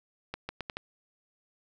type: accelerating click train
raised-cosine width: 0.3 ms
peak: -19 dBFS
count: 5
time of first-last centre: 0.34-0.769 s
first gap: 150 ms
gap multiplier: 0.78
effects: none